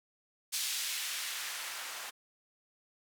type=noise with band-pass filter sweep; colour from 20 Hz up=blue; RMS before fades=-38 dBFS; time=0.52-2.11 s; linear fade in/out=20 ms; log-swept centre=3800 to 940 Hz; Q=0.83; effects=none